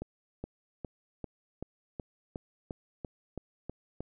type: accelerating click train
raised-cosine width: 2 ms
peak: -24 dBFS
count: 12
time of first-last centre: 0.02-4.006 s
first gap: 420 ms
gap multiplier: 0.97
effects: none